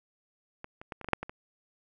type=clicks; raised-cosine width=0.5 ms; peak=-25 / -29 / -22 / -28 / -25 / -20 / -7 / -21 / -25 dBFS; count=9; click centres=0.644 / 0.815 / 0.922 / 1.013 / 1.045 / 1.087 / 1.133 / 1.23 / 1.295 s; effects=none